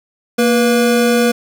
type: tone pair together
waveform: square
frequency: 232.9 / 486.1 Hz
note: A#3 / B4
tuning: -1 / -28 cents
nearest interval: octave + minor second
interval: 1273 cents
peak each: -14 dBFS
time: 0.38-1.32 s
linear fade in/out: 10 ms
effects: none